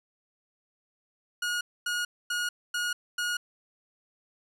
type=tone bursts; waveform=sawtooth; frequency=1442 Hz; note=F#6; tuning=45 cents flat; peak=-24 dBFS; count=5; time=1.42-3.37 s; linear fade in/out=5 ms; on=190 ms; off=250 ms; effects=low-pass 11000 Hz 12 dB/octave